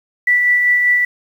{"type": "tone with tremolo", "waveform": "sine", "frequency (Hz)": 1965, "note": "B6", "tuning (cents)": -9, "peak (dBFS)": -9, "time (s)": [0.27, 1.05], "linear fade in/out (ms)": 5, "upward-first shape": "sine", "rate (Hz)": 5.1, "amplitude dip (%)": 30, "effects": ["7-bit"]}